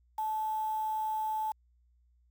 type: tone with quantisation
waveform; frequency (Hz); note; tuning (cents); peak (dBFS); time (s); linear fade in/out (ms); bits
sine; 869; A5; -22; -30; 0.18-1.52; 5; 8
effects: added 60 Hz sine -64 dBFS peak until 2.3 s